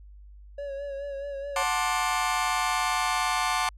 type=tone with vibrato; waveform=triangle; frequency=560 Hz; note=C#5; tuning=18 cents sharp; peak=-30 dBFS; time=0.58-1.63 s; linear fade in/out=5 ms; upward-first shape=sine; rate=4.7 Hz; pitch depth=38 cents each way
type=chord; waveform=sawtooth; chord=D dominant seventh; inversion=first; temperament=just; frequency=734.2 / 881 / 1057.2 / 1174.7 Hz; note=F#5 / A5 / C6 / D6; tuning=-14 / +2 / +18 / 0 cents; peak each=-26 dBFS; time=1.56-3.69 s; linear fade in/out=2 ms
effects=added 50 Hz sine -45 dBFS peak until 3.77 s + low-pass 10000 Hz 12 dB/octave